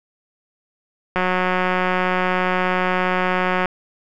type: click train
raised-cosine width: 0.5 ms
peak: -5 dBFS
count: 458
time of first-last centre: 1.16-3.657 s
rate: 183 Hz
effects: none